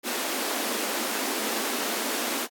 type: high-pass noise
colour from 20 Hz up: pink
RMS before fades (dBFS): -29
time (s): 0.03-2.48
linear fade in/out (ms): 50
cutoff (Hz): 220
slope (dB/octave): 96
effects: AAC 64 kbps